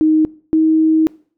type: tone pair in turn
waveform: sine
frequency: 312.5 / 317 Hz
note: D#4 / D#4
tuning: +8 / +32 cents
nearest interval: unison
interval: 24 cents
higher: second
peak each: -9 dBFS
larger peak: neither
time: 0.01-0.25 / 0.53-1.07 s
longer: second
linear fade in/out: 0 ms
effects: noise-tail reverb RT60 0.5 s tail -22 dB re dry